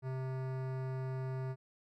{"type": "tone with hard clipping", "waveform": "sine", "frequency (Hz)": 130.81, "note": "C3", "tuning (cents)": 0, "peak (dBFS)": -38, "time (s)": [0.02, 1.56], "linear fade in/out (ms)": 50, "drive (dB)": 18, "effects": []}